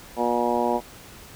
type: harmonic tone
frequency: 120 Hz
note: B2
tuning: 49 cents flat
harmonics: 2 / 3 / 4 / 5 / 6 / 7 / 8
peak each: -28 / -28 / -28 / -28 / -28 / -28 / -28 dBFS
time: 0.16-0.81 s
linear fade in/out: 50 ms
effects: pink hiss -45 dBFS RMS until 1.35 s